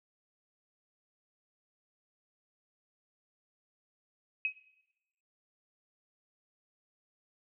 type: tone with exponential decay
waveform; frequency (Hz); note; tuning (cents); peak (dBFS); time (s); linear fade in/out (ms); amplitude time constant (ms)
sine; 2543; D#7; +37; -25; 4.45-4.57; 1; 26
effects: noise-tail reverb RT60 0.9 s tail -17 dB re dry